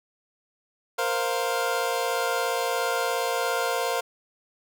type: chord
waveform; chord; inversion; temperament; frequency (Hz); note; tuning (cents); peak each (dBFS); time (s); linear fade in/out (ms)
25% pulse; Bb suspended second; none; equal; 466.2 / 523.3 / 698.5; Bb4 / C5 / F5; 0 / 0 / 0; -25; 0.98-4.01; 10
effects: none